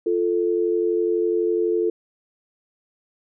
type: tone pair together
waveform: sine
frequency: 348 / 440 Hz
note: F4 / A4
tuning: -6 / 0 cents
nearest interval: major third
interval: 406 cents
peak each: -21 dBFS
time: 0.06-1.9 s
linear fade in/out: 5 ms
effects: none